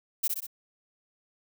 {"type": "noise with echo", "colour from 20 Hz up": "violet", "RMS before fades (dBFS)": -26, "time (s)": [0.23, 0.28], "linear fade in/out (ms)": 10, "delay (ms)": 63, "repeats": 3, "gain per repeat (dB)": -4, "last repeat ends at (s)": 0.469, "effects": []}